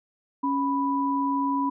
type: tone pair together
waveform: sine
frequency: 277 / 987.8 Hz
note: C#4 / B5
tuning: -1 / 0 cents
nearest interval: octave + minor seventh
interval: 2201 cents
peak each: -25 dBFS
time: 0.43-1.7 s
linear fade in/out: 10 ms
effects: none